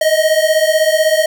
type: beating tone pair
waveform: square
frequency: 620 / 636 Hz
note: D#5 / D#5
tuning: -6 / +38 cents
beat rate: 16 Hz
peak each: -14 dBFS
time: 0.01-1.26 s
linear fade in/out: 5 ms
effects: none